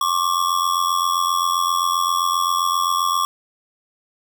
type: ring-modulated tone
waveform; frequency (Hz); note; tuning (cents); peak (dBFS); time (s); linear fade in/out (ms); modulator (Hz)
square; 1122; C#6; +21; -15; 0.01-3.25; 0; 43.8
effects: none